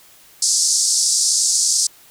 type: band-pass noise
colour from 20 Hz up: pink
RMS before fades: -17 dBFS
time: 0.42-1.87 s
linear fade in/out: 5 ms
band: 4800 to 9200 Hz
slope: 48 dB/octave
effects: white hiss -48 dBFS RMS until 2.1 s